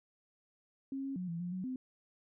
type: tone with pitch steps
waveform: sine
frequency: 270.5 / 272.2 / 181.8 / 168.2 / 176.7 / 185.2 / 257.1 Hz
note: C#4 / C#4 / F#3 / E3 / F3 / F#3 / C4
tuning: -42 / -31 / -30 / +35 / +21 / +2 / -30 cents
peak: -36 dBFS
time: 0.92-1.76 s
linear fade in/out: 2 ms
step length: 120 ms
effects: none

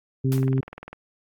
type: harmonic tone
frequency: 132.3 Hz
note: C3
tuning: 20 cents sharp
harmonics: 1 / 2 / 3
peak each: -20 / -26 / -30 dBFS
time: 0.24-0.61 s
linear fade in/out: 10 ms
type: noise with exponential decay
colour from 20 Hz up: white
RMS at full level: -33 dBFS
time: 0.32-0.51 s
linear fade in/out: 0 ms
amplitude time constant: 40 ms
type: click train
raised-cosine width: 0.5 ms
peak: -23 dBFS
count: 13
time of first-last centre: 0.33-0.93 s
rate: 20 Hz
effects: AAC 64 kbps

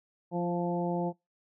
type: harmonic tone with a mistuned harmonic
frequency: 174.61 Hz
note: F3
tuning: in tune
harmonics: 1 / 2 / 3 / 4 / 5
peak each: -31 / -34 / -36 / -37 / -38 dBFS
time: 0.31-1.13 s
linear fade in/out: 50 ms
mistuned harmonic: 2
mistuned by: -17 cents
effects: noise-tail reverb RT60 0.2 s tail -23 dB re dry

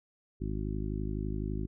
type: harmonic tone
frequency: 51.91 Hz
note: G#1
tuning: in tune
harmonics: 1 / 2 / 3 / 4 / 5 / 6 / 7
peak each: -35 / -38 / -40 / -41 / -42 / -43 / -43 dBFS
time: 0.4-1.67 s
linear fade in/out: 20 ms
effects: none

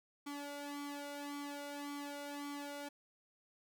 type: tone with flanger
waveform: sawtooth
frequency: 287.1 Hz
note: D4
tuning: 39 cents flat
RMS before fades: -45 dBFS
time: 0.26-2.89 s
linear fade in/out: 10 ms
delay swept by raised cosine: 0.9 to 1.43 ms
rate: 1.8 Hz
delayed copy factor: +0.85
effects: none

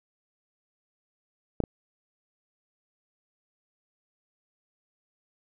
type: clicks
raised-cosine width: 2 ms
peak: -11 / -18 dBFS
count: 2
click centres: 1.603 / 1.638 s
effects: none

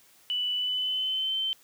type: tone with pitch glide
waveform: sine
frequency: 2972 to 3093 Hz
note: F#7 to G7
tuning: +7 to -24 cents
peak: -26 dBFS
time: 0.3-1.53 s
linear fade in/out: 0 ms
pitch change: +69 cents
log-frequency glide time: 0.54-1.36 s
effects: white hiss -59 dBFS RMS until 1.63 s + high-pass 80 Hz 12 dB/octave

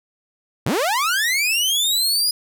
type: linear sweep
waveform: sawtooth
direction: up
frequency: 87.31 to 4978 Hz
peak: -14 dBFS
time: 0.66-2.31 s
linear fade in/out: 5 ms
effects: none

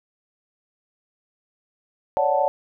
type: chord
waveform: sine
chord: D major seventh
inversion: third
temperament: equal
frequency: 554.4 / 587.3 / 740 / 880 Hz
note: C#5 / D5 / F#5 / A5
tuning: 0 / 0 / 0 / 0 cents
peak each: -23 dBFS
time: 2.17-2.48 s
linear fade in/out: 0 ms
effects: none

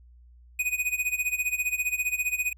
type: tone with tremolo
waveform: square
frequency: 2489 Hz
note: D#7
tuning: in tune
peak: -23 dBFS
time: 0.59-2.53 s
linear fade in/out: 5 ms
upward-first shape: sine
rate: 15 Hz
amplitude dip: 85%
effects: added 60 Hz sine -50 dBFS peak until 2.57 s

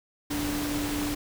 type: tone in noise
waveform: sine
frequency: 293 Hz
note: D4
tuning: 4 cents flat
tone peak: -29 dBFS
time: 0.3-1.15 s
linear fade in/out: 10 ms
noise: pink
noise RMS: -33 dBFS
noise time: 0.3-1.15 s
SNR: +1 dB
effects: none

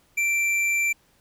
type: tone with hard clipping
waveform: triangle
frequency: 2349 Hz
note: D7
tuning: in tune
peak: -22 dBFS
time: 0.17-0.93 s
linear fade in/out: 10 ms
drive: 12 dB
effects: pink hiss -62 dBFS RMS until 1.2 s

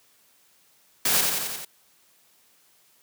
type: noise with echo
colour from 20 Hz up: white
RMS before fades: -22 dBFS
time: 1.05-1.21 s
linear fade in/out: 5 ms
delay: 88 ms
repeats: 5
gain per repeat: -3 dB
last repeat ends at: 1.65 s
effects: white hiss -61 dBFS RMS until 3.02 s + high-pass 100 Hz 12 dB/octave

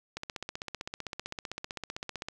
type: click train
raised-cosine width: 0.2 ms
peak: -19 dBFS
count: 34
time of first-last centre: 0.17-2.285 s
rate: 15.6 Hz
effects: none

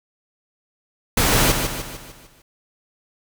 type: noise with echo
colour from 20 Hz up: pink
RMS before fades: -17 dBFS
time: 1.17-1.52 s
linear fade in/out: 5 ms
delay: 150 ms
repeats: 6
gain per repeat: -6 dB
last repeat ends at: 2.42 s
effects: none

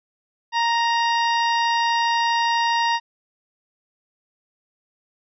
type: harmonic tone with a mistuned harmonic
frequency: 932.3 Hz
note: A#5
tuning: in tune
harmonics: 1 / 2 / 3 / 4 / 5 / 6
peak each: -19 / -25 / -29 / -31 / -33 / -35 dBFS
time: 0.52-3 s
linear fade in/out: 50 ms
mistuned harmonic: 5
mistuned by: +52 cents
effects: none

